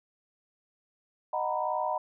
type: chord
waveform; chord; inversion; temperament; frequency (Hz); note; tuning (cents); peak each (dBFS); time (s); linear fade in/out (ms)
sine; B major seventh; first; just; 617.4 / 740.8 / 926 / 987.8; D#5 / F#5 / A#5 / B5; -14 / +2 / -12 / 0; -33; 1.33-1.98; 5
effects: none